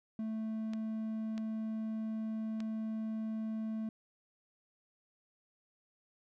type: tone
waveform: triangle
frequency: 220 Hz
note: A3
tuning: in tune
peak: -33 dBFS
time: 0.19-3.89 s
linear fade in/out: 2 ms
type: clicks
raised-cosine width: 0.2 ms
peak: -30 dBFS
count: 3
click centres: 0.735 / 1.379 / 2.604 s
effects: none